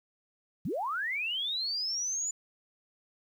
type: linear sweep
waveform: sine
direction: up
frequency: 120 to 7040 Hz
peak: -30 dBFS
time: 0.65-2.31 s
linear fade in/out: 5 ms
effects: 10-bit